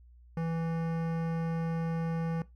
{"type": "tone with hard clipping", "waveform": "sine", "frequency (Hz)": 164.81, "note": "E3", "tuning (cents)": 0, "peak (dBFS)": -32, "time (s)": [0.37, 2.42], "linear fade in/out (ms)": 2, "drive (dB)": 17, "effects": ["noise-tail reverb RT60 0.2 s tail -19 dB re dry", "added 60 Hz sine -53 dBFS peak until 2.55 s"]}